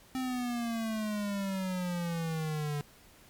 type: exponential sweep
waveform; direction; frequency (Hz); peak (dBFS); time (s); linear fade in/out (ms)
square; down; 261.4 to 144.9; -32; 0.15-2.81; 0
effects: pink hiss -58 dBFS RMS until 3.29 s + MP3 96 kbps